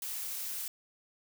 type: noise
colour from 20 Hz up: blue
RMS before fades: -38 dBFS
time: 0.02-0.68 s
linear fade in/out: 2 ms
effects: none